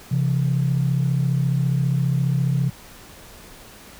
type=tone pair together; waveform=sine; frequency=133.1 / 167.85 Hz; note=C3 / E3; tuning=+30 / +32 cents; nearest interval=major third; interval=402 cents; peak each=-18 / -22 dBFS; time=0.11-2.7 s; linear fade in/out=10 ms; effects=tanh soft clip ceiling -11 dBFS + pink hiss -44 dBFS RMS until 3.99 s